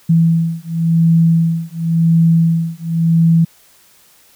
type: beating tone pair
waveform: sine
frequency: 164.81 / 165.74 Hz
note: E3 / E3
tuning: 0 / +10 cents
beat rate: 0.93 Hz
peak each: -13 dBFS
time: 0.09-3.45 s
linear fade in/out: 10 ms
effects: white hiss -49 dBFS RMS until 4.35 s

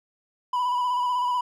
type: tone with vibrato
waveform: triangle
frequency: 987.8 Hz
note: B5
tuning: in tune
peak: -20 dBFS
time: 0.53-1.41 s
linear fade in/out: 5 ms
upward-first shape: square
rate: 16 Hz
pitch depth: 25 cents each way
effects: none

